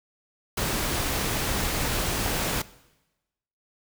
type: noise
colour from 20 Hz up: pink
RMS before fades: -27 dBFS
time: 0.57-2.62 s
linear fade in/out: 5 ms
effects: noise-tail reverb RT60 1.0 s tail -19 dB re dry